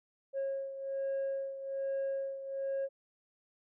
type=beating tone pair; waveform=sine; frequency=544 / 545.2 Hz; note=C#5 / C#5; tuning=-33 / -29 cents; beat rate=1.2 Hz; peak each=-33 / -38 dBFS; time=0.33-2.89 s; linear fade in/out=50 ms; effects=tanh soft clip ceiling -30 dBFS